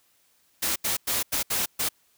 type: noise bursts at uneven times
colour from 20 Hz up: white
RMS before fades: -26 dBFS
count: 6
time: 0.62-0.76 / 0.84-0.97 / 1.07-1.23 / 1.32-1.43 / 1.5-1.66 / 1.79-1.89 s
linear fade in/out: 10 ms
effects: white hiss -65 dBFS RMS until 2.17 s